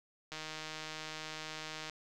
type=click train; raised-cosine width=0.2 ms; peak=-25 dBFS; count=247; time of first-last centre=0.32-1.897 s; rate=156 Hz; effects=none